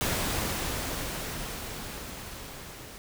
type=noise with level ramp; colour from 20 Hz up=pink; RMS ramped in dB=-28 to -45 dBFS; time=0.01-2.98 s; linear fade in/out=0 ms; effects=none